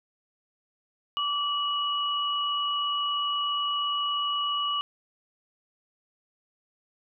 sine tone pair together, 1160 / 2923 Hz, D6 / F#7, -22 / -22 cents, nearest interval octave + major third, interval 1600 cents, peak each -28 dBFS, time 1.17-4.81 s, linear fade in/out 0 ms, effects none

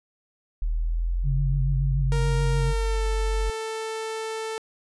sine exponential two-way sweep, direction up then down, 39 to 49.58 to 46.03 Hz, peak -22 dBFS, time 0.62-3.5 s, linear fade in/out 0 ms, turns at 1.85 s
sine tone with vibrato, 137 Hz, C#3, 20 cents flat, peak -23 dBFS, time 1.23-2.74 s, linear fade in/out 50 ms, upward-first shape sine, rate 6.9 Hz, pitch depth 51 cents each way
sawtooth tone with pitch glide, 466.2 to 442.8 Hz, A#4 to A4, 0 to +11 cents, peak -25 dBFS, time 2.12-4.58 s, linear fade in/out 0 ms, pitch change -89 cents, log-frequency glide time 2.53-3.06 s
effects resampled to 24000 Hz

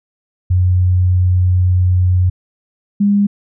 sine tone pair in turn, 90.9 / 202.7 Hz, F#2 / G#3, -30 / -42 cents, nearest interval octave + major second, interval 1388 cents, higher second, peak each -9 dBFS, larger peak neither, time 0.5-2.3 / 3-3.27 s, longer first, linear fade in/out 10 ms, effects none

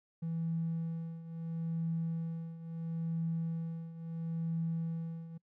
triangle tone with tremolo, 164.81 Hz, E3, in tune, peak -27 dBFS, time 0.22-5.38 s, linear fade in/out 10 ms, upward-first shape triangle, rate 0.74 Hz, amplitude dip 85%, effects noise-tail reverb RT60 0.1 s tail -26 dB re dry + tanh soft clip ceiling -29 dBFS

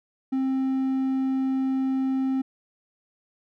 triangle tone, 264.6 Hz, C4, 20 cents sharp, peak -20 dBFS, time 0.32-2.42 s, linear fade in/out 10 ms, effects none

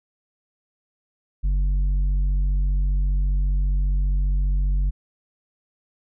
triangle tone with tanh clipping, 47.44 Hz, F#1, 44 cents sharp, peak -19 dBFS, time 1.43-4.91 s, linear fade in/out 20 ms, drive 10 dB, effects none

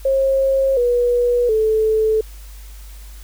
sine tone with pitch steps, 538 / 484.9 / 437 Hz, C5 / B4 / A4, +48 / -32 / -12 cents, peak -13 dBFS, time 0.05-2.21 s, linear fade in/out 5 ms, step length 720 ms, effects added 50 Hz sine -34 dBFS peak until 3.23 s + white hiss -46 dBFS RMS until 3.23 s

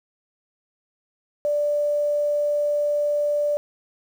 sine tone with quantisation, 587.3 Hz, D5, in tune, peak -19 dBFS, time 1.45-3.57 s, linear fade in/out 0 ms, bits 8, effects none

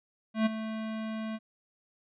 square tone with ADSR envelope, 220 Hz, A3, in tune, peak -22 dBFS, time 0.34-1.39 s, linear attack 120 ms, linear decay 17 ms, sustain -12 dB, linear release 40 ms, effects resampled to 8000 Hz

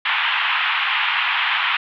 white band-pass noise, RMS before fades -20 dBFS, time 0.05-1.77 s, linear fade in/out 5 ms, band 860 to 3200 Hz, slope 48 dB/octave, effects none

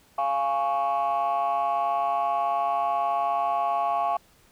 sine chord, Db major, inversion first, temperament just, 693 / 831.5 / 1108.7 Hz, F5 / Ab5 / Db6, -14 / +2 / 0 cents, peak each -24 / -26 / -26 dBFS, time 0.18-4.17 s, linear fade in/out 5 ms, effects tanh soft clip ceiling -18 dBFS + pink hiss -59 dBFS RMS until 4.51 s

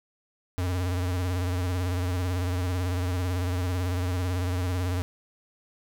square tone with vibrato, 90 Hz, F#2, 47 cents flat, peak -26 dBFS, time 0.58-5.02 s, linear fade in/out 0 ms, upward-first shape sine, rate 18 Hz, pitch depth 63 cents each way, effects none

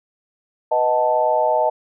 sine chord, B dominant seventh, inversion none, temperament equal, 493.9 / 622.3 / 740 / 880 Hz, B4 / D#5 / F#5 / A5, 0 / 0 / 0 / 0 cents, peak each -24 / -18 / -24 / -19 dBFS, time 0.71-1.7 s, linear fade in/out 10 ms, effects none

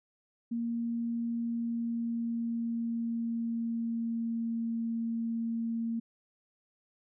sine tone with pitch glide, 233.3 to 229.4 Hz, A#3 to A#3, +2 to -28 cents, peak -30 dBFS, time 0.51-6 s, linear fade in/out 10 ms, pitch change -30 cents, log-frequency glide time 1.37-4.82 s, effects none

